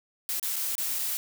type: noise with dropouts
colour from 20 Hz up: blue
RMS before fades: -30 dBFS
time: 0.29-1.17 s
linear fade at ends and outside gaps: 0 ms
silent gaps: 0.397-0.428 / 0.559-0.564 / 0.753-0.781 / 0.987-0.991 s
effects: none